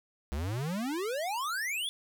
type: exponential sweep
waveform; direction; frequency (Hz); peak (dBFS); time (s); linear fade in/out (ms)
square; up; 65.41 to 3520; -32; 0.32-1.89; 0
effects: none